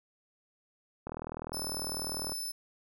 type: click train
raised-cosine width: 1 ms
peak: -24 dBFS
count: 51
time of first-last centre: 1.07-2.32 s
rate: 40 Hz
type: tone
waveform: 20% pulse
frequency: 5274 Hz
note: E8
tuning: in tune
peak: -30 dBFS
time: 1.53-2.52 s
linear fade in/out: 10 ms
effects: none